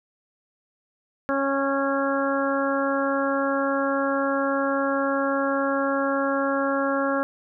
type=harmonic tone; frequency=275.1 Hz; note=C#4; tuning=13 cents flat; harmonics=1 / 2 / 3 / 4 / 5 / 6; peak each=-26 / -25 / -33 / -30 / -29 / -32 dBFS; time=1.29-7.23 s; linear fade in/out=0 ms; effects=none